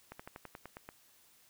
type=slowing click train; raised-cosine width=0.5 ms; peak=-30 dBFS; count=9; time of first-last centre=0.12-0.889 s; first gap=75 ms; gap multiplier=1.07; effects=white hiss -65 dBFS RMS until 1.49 s